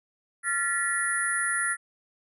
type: tone cluster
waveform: sine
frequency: 1383 / 1745 / 1937 / 9860 Hz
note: F6 / A6 / B6 / D#9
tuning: -17 / -15 / -34 / -17 cents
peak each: -30 dBFS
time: 0.43-1.77 s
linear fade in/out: 50 ms
effects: none